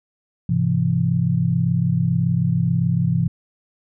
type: chord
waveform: sine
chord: Ab augmented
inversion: none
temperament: equal with one note detuned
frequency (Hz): 103.83 / 130.81 / 169.06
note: Ab2 / C3 / E3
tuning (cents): 0 / 0 / +44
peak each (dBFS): -24 / -20 / -19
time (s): 0.49-3.28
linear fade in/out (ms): 5
effects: none